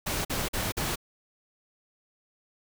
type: noise bursts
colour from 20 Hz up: pink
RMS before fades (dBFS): -30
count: 4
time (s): 0.06-0.958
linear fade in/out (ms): 10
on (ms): 190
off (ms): 46
effects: none